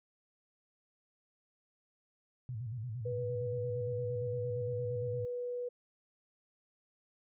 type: tone with vibrato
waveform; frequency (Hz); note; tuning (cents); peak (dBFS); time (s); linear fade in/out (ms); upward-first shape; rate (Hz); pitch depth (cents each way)
sine; 116.54; A#2; 0; -37; 2.49-5.25; 0; square; 8.7; 130
type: tone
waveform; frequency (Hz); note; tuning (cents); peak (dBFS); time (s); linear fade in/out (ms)
sine; 489.6; B4; -15; -35; 3.05-5.69; 10
effects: none